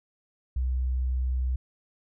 sine tone, 63.5 Hz, B1, 49 cents sharp, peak -24 dBFS, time 0.56-1.56 s, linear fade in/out 5 ms, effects none

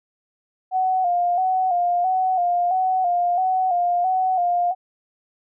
sine tone with vibrato, 726 Hz, F#5, 33 cents flat, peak -17 dBFS, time 0.71-4.75 s, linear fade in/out 50 ms, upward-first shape square, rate 1.5 Hz, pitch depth 52 cents each way, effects none

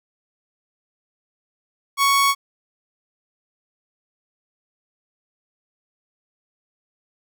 sawtooth tone, 1112 Hz, C#6, 5 cents sharp, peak -11 dBFS, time 1.97-2.35 s, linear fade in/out 50 ms, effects none

